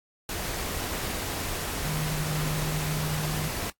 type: tone in noise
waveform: sine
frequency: 153.3 Hz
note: D#3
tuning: 25 cents flat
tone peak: -28 dBFS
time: 1.85-3.48 s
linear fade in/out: 2 ms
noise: pink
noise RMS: -32 dBFS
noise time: 0.29-3.7 s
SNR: +1 dB
effects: noise-tail reverb RT60 0.1 s tail -18 dB re dry + AAC 64 kbps